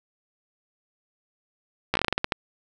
slowing click train, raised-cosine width 0.3 ms, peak -6 dBFS, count 11, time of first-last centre 1.94-2.322 s, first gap 14 ms, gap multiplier 1.21, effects none

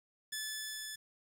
10% pulse tone with level ramp, 1734 Hz, A6, 26 cents flat, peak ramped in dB -28 to -33 dBFS, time 0.32-0.96 s, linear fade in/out 10 ms, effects 10-bit

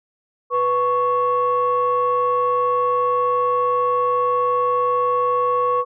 sine tone pair together, 493.9 / 1108.7 Hz, B4 / C#6, 0 / 0 cents, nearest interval octave + major second, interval 1400 cents, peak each -19 / -17 dBFS, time 0.5-5.85 s, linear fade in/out 50 ms, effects tanh soft clip ceiling -10 dBFS

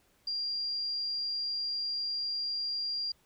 sine tone, 4776 Hz, D8, 28 cents sharp, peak -31 dBFS, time 0.27-3.12 s, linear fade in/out 5 ms, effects pink hiss -68 dBFS RMS until 3.25 s

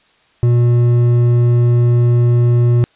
triangle tone with hard clipping, 120.2 Hz, B2, 46 cents flat, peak -10 dBFS, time 0.43-2.84 s, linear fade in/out 0 ms, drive 10 dB, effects white hiss -54 dBFS RMS until 2.95 s + resampled to 8000 Hz

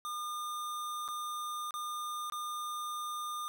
square tone with dropouts, 1210 Hz, D#6, 49 cents flat, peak -37 dBFS, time 0.05-3.48 s, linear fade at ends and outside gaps 0 ms, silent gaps 1.079-1.086 / 1.708-1.74 / 2.299-2.322 s, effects none

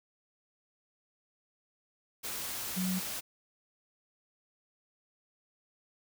sine tone in noise, 185 Hz, F#3, in tune, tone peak -30 dBFS, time 2.76-3 s, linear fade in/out 20 ms, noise white, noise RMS -38 dBFS, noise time 2.23-3.21 s, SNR +5 dB, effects none

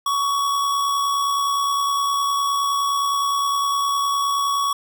square tone with amplitude modulation, 1122 Hz, C#6, 21 cents sharp, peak -18 dBFS, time 0.06-4.73 s, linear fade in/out 5 ms, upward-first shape sine, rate 69.7 Hz, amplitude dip 30%, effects none

